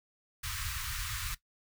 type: band-stop noise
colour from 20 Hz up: pink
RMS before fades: -37 dBFS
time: 0.43-1.35 s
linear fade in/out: 10 ms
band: 120 to 1100 Hz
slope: 48 dB/octave
effects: noise-tail reverb RT60 0.1 s tail -17 dB re dry

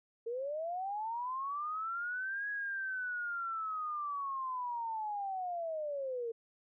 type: linear two-way sweep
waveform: sine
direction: up then down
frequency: 449.6 to 1669 to 449.6 Hz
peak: -35 dBFS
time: 0.26-6.32 s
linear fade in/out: 10 ms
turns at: 2.49 s
effects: none

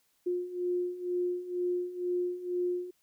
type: beating tone pair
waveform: sine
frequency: 355.3 / 357.4 Hz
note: F4 / F4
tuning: +30 / +40 cents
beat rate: 2.1 Hz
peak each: -35 / -31 dBFS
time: 0.26-2.91 s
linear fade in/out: 10 ms
effects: white hiss -72 dBFS RMS until 3.02 s

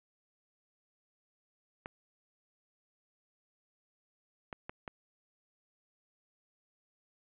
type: clicks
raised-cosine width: 0.5 ms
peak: -25 dBFS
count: 4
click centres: 1.859 / 4.528 / 4.695 / 4.878 s
effects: resampled to 8000 Hz + 10-bit

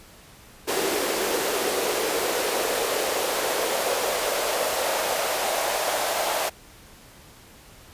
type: noise with high-pass filter sweep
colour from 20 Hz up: pink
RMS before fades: -25 dBFS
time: 0.67-6.5 s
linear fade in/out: 20 ms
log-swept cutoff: 390 to 660 Hz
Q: 3
effects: pink hiss -49 dBFS RMS until 7.93 s + resampled to 32000 Hz

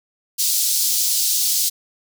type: high-pass noise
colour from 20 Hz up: pink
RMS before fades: -19 dBFS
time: 0.38-1.7 s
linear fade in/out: 20 ms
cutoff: 4400 Hz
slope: 24 dB/octave
effects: none

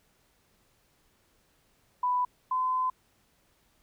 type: tone pair in turn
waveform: sine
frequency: 993 / 1021.5 Hz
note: B5 / C6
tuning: +9 / -42 cents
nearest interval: unison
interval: 49 cents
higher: second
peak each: -24 / -25 dBFS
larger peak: first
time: 2.03-2.25 / 2.51-2.9 s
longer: second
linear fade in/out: 5 ms
effects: pink hiss -68 dBFS RMS until 3.82 s

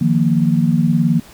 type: chord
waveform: sine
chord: Eb suspended second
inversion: none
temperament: equal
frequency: 155.56 / 174.61 / 233.1 Hz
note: Eb3 / F3 / Bb3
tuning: 0 / 0 / 0 cents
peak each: -16 dBFS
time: 0.01-1.2 s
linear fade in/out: 5 ms
effects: pink hiss -43 dBFS RMS until 1.33 s

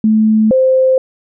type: tone pair in turn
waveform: sine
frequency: 217.6 / 521.3 Hz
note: A3 / C5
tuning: -19 / -6 cents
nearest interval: octave + minor third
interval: 1513 cents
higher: second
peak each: -7 dBFS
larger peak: neither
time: 0.04-0.51 / 0.51-0.98 s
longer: neither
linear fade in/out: 2 ms
effects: none

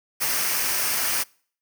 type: noise with comb filter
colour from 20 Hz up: white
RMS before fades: -24 dBFS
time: 0.2-1.24 s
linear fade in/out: 20 ms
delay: 0.27 ms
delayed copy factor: -0.5
effects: noise-tail reverb RT60 0.5 s tail -26 dB re dry

